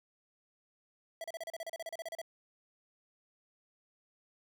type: tone bursts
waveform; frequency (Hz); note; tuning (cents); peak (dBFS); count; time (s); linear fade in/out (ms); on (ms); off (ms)
square; 659.3; E5; 0; -39; 16; 1.21-2.216; 2; 31; 34
effects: none